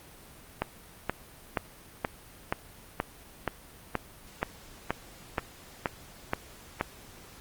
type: click train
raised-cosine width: 0.5 ms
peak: -11 dBFS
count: 14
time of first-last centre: 0.62-6.81 s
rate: 2.1 Hz
effects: pink hiss -51 dBFS RMS until 7.4 s + Opus 32 kbps